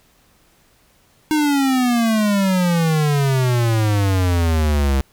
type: exponential sweep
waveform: square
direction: down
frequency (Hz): 311.1 to 66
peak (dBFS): -15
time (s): 1.31-5.01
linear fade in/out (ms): 0
effects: pink hiss -56 dBFS RMS until 5.12 s